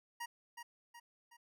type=tone with echo; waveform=25% pulse; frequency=946 Hz; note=A#5; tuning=25 cents sharp; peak=-37 dBFS; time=0.2-0.26 s; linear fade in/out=10 ms; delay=370 ms; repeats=3; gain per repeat=-6 dB; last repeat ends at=1.37 s; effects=none